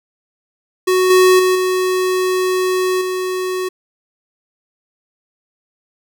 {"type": "tone with level steps", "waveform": "square", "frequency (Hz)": 370, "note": "F#4", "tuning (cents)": 0, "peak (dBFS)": [-12, -8, -12, -15, -19], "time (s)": [0.87, 3.69], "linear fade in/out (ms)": 10, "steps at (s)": [1.1, 1.39, 1.55, 3.01], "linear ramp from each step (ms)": 5, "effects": []}